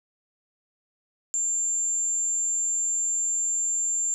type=tone; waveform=sine; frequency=7290 Hz; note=A#8; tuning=40 cents flat; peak=-23 dBFS; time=1.34-4.14 s; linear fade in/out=0 ms; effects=none